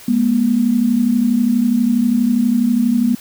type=tone pair together; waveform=sine; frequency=209.1 / 241.4 Hz; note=G#3 / B3; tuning=+12 / -39 cents; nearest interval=major second; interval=249 cents; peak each=-17 / -13 dBFS; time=0.08-3.15 s; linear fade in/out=5 ms; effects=white hiss -39 dBFS RMS until 3.2 s